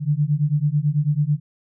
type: beating tone pair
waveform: sine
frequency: 143.6 / 152.7 Hz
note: D3 / D#3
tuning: -39 / -32 cents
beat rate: 9.1 Hz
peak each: -20 dBFS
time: 0-1.4 s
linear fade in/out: 50 ms
effects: none